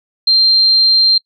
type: tone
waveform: sine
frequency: 4166 Hz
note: C8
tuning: 8 cents flat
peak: -7 dBFS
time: 0.27-1.18 s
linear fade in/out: 5 ms
effects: noise-tail reverb RT60 0.1 s tail -25 dB re dry